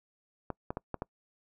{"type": "clicks", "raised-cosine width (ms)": 1, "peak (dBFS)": -20, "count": 5, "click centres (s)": [0.503, 0.705, 0.771, 0.943, 1.021], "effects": ["noise-tail reverb RT60 0.1 s tail -26 dB re dry"]}